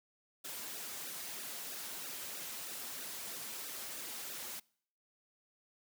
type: noise with flanger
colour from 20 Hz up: white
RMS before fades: -44 dBFS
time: 0.44-4.6 s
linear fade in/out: 10 ms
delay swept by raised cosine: 0.92 to 6.82 ms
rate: 3.1 Hz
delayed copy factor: -1
effects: noise-tail reverb RT60 0.6 s tail -25 dB re dry + high-pass 150 Hz 12 dB/octave